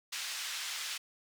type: band-pass noise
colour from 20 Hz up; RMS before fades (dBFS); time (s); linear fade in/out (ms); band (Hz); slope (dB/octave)
white; -39; 0.12-0.98; 10; 1500 to 5600; 12
effects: none